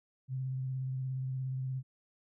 sine tone with vibrato, 130.81 Hz, C3, in tune, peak -33 dBFS, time 0.28-1.83 s, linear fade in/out 50 ms, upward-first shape sine, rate 17 Hz, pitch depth 23 cents each way, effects none

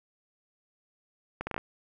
accelerating click train, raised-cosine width 0.5 ms, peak -18 dBFS, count 6, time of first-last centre 1.41-1.58 s, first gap 60 ms, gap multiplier 0.71, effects none

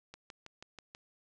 click train, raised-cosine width 0.2 ms, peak -30 dBFS, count 6, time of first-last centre 0.14-0.949 s, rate 6.18 Hz, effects resampled to 24000 Hz

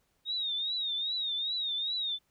sine tone with vibrato, 3729 Hz, A#7, in tune, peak -30 dBFS, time 0.25-2.19 s, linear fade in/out 50 ms, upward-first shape triangle, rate 2.5 Hz, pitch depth 120 cents each way, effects pink hiss -74 dBFS RMS until 2.3 s

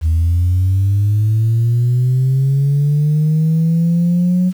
sine linear sweep, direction up, 78.4 to 184 Hz, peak -9 dBFS, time 0.01-4.53 s, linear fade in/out 50 ms, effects tanh soft clip ceiling -8 dBFS + 7-bit

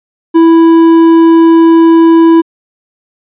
triangle tone with hard clipping, 329.6 Hz, E4, in tune, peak -3 dBFS, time 0.34-2.42 s, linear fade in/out 20 ms, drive 10 dB, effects resampled to 8000 Hz

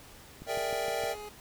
click train, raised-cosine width 3 ms, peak -32 dBFS, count 5, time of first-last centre 0.42-1.037 s, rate 6.48 Hz
square chord, E half-diminished seventh, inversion second, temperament equal, 466.2 / 587.3 / 659.3 / 784 Hz, Bb4 / D5 / E5 / G5, 0 / 0 / 0 / 0 cents, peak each -37 dBFS, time 0.46-1.16 s, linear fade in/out 50 ms
25% pulse tone with pitch glide, 415.3 to 418.4 Hz, G#4 to G#4, 0 to +13 cents, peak -37 dBFS, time 0.49-1.29 s, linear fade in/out 5 ms, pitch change +13 cents, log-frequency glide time 0.75-1.03 s
effects pink hiss -52 dBFS RMS until 1.4 s

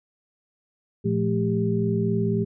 sine tone cluster, 114.4 / 173 / 216.6 / 396.6 Hz, A#2 / F3 / A3 / G4, -32 / -16 / -27 / +20 cents, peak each -26 dBFS, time 1.04-2.45 s, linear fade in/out 20 ms, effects none

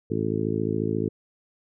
harmonic tone, 54.2 Hz, A1, 25 cents flat, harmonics 2 / 3 / 4 / 5 / 6 / 7 / 8, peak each -31 / -31 / -31 / -31 / -31 / -31 / -31 dBFS, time 0.1-1.09 s, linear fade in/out 10 ms, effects none

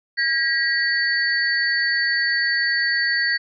sine tone cluster, 1625 / 1915 / 4506 Hz, G#6 / A#6 / C#8, -38 / +46 / +28 cents, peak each -24 / -20 / -24 dBFS, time 0.17-3.38 s, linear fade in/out 20 ms, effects none

